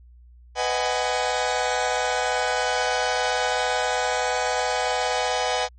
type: chord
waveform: sawtooth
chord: G# minor seventh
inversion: first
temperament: just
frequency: 498.4 / 623 / 747.5 / 830.6 Hz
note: B4 / D#5 / F#5 / G#5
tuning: +16 / +2 / +17 / 0 cents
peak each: -23 / -25 / -22 / -24 dBFS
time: 0.55-5.69 s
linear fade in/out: 50 ms
effects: added 60 Hz sine -46 dBFS peak until 5.78 s + MP3 32 kbps